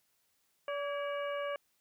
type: harmonic tone with a mistuned harmonic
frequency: 573 Hz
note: D5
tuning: 43 cents flat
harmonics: 1 / 2 / 3 / 4 / 5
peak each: -35 / -41 / -45 / -47 / -49 dBFS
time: 0.68-1.56 s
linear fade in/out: 2 ms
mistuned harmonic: 3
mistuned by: -70 cents
effects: white hiss -75 dBFS RMS until 1.8 s